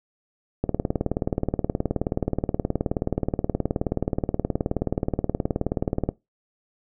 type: click train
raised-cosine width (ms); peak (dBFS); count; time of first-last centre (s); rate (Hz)
2; -9; 104; 0.64-6.09; 18.9
effects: noise-tail reverb RT60 0.2 s tail -20 dB re dry